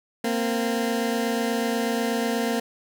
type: tone pair together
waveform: 20% pulse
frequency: 230.6 / 258.8 Hz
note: A#3 / C4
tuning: -19 / -19 cents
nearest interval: major second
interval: 200 cents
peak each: -19 / -24 dBFS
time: 0.24-2.6 s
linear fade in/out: 5 ms
effects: none